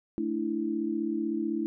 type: chord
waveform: sine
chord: A suspended fourth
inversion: none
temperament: equal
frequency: 220 / 293.7 / 329.6 Hz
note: A3 / D4 / E4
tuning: 0 / 0 / 0 cents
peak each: -33 / -33 / -30 dBFS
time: 0.18-1.66 s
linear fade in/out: 0 ms
effects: none